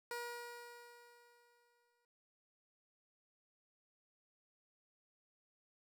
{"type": "tone with exponential decay", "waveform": "15% pulse", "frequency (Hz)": 478, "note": "A#4", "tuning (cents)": 43, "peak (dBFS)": -34, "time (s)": [0.11, 2.05], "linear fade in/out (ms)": 1, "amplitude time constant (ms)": 420, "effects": []}